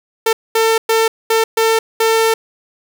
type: tone bursts at uneven times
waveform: sawtooth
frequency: 448.7 Hz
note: A4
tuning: 34 cents sharp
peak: -7 dBFS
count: 6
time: 0.26-0.33 / 0.55-0.78 / 0.89-1.08 / 1.3-1.44 / 1.57-1.79 / 2-2.34 s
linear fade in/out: 5 ms
effects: none